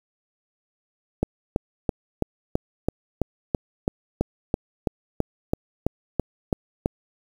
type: click train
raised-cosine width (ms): 2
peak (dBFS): -7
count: 18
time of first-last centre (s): 1.23-6.859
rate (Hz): 3.02
effects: 7-bit